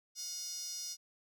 sawtooth tone with high-pass filter, 721 Hz, F#5, 45 cents flat, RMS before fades -42 dBFS, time 0.15-0.97 s, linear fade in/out 50 ms, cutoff 5400 Hz, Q 7.8, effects none

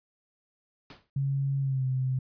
pink noise with exponential decay, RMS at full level -43 dBFS, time 0.9-1.1 s, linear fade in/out 1 ms, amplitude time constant 43 ms
sine tone with pitch glide, 137.7 to 129.97 Hz, C#3 to C3, -11 to -11 cents, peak -25 dBFS, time 1.16-2.19 s, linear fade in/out 5 ms, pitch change -100 cents, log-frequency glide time 1.6-1.85 s
effects resampled to 11025 Hz

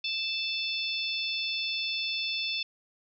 harmonic tone, 880 Hz, A5, in tune, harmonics 3 / 4 / 5 / 6, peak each -33 / -33 / -38 / -37 dBFS, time 0.04-2.63 s, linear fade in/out 5 ms, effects none

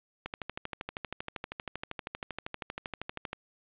click train, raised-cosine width 0.3 ms, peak -19 dBFS, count 40, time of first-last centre 0.26-3.331 s, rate 12.7 Hz, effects resampled to 8000 Hz + 9-bit

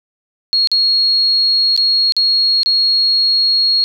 sine tone with dropouts, 4300 Hz, C8, 47 cents sharp, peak -10 dBFS, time 0.53-3.84 s, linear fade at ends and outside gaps 0 ms, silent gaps 0.673-0.716 / 1.764-1.776 / 2.122-2.166 / 2.632-2.66 s, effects none

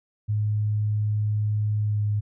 sine tone with pitch glide, 105.7 to 104.43 Hz, G#2 to G#2, +31 to +10 cents, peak -21 dBFS, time 0.28-2.21 s, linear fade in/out 20 ms, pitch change -21 cents, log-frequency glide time 1.81-2.03 s, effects none

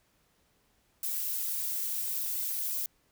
violet noise with flanger, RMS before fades -33 dBFS, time 1.03-2.86 s, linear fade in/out 2 ms, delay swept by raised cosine 1.9 to 2.73 ms, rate 2.9 Hz, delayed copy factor +0.8, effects pink hiss -70 dBFS RMS until 3.11 s

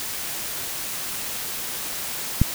click, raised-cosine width 5 ms, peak -3 dBFS, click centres 2.416 s, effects white hiss -30 dBFS RMS until 2.54 s

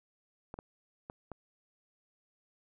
clicks, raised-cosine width 1 ms, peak -28 dBFS, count 4, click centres 0.541 / 0.589 / 1.099 / 1.317 s, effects none

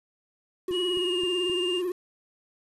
triangle tone with vibrato, 359.3 Hz, F4, 49 cents sharp, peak -24 dBFS, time 0.68-1.92 s, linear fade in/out 5 ms, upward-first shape triangle, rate 18 Hz, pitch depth 84 cents each way
click train, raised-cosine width 3 ms, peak -31 dBFS, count 4, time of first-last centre 0.71-1.497 s, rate 3.81 Hz
triangle tone with pitch glide, 2906 to 2807 Hz, F#7 to F7, -32 to +8 cents, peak -27 dBFS, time 0.71-1.82 s, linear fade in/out 50 ms, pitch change -60 cents, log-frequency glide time 0.87-1.25 s
effects resampled to 24000 Hz + 8-bit

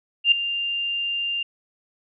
sine tone with ADSR envelope, 2794 Hz, F7, in tune, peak -10 dBFS, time 0.24-1.43 s, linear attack 78 ms, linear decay 4 ms, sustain -13 dB, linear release 5 ms, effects none

